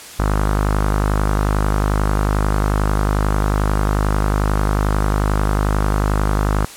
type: tone with low-pass filter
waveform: sawtooth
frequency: 51.2 Hz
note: G#1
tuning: 24 cents flat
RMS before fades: -17 dBFS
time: 0.19-6.65 s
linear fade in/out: 5 ms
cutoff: 1300 Hz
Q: 2.7
effects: white hiss -36 dBFS RMS until 6.76 s + low-pass 11000 Hz 12 dB/octave